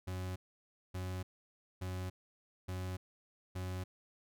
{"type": "tone bursts", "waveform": "40% pulse", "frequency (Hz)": 92.2, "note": "F#2", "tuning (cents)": -6, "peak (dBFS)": -37, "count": 5, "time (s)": [0.07, 3.84], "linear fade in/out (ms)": 10, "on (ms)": 290, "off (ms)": 580, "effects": []}